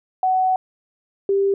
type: tone pair in turn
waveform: sine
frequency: 748 / 394.6 Hz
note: F#5 / G4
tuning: +19 / +11 cents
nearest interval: major seventh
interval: 1108 cents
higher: first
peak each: -15 / -15 dBFS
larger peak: neither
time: 0.23-0.56 / 1.29-1.54 s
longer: first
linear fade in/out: 2 ms
effects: none